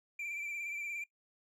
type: tone with vibrato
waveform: triangle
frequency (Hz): 2349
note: D7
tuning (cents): 0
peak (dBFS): -36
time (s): 0.19-1.04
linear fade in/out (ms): 5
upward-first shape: sine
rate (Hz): 17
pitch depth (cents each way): 39
effects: noise-tail reverb RT60 0.1 s tail -19 dB re dry